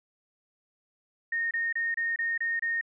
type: tone bursts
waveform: sine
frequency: 1845 Hz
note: A#6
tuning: 18 cents flat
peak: -26 dBFS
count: 7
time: 1.32-2.812 s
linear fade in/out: 5 ms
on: 190 ms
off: 27 ms
effects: none